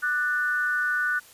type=tone with amplitude modulation; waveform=sine; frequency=1480 Hz; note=F#6; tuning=in tune; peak=-19 dBFS; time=0.02-1.2 s; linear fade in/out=20 ms; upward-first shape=sine; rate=293 Hz; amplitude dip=70%; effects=white hiss -51 dBFS RMS until 1.33 s + resampled to 32000 Hz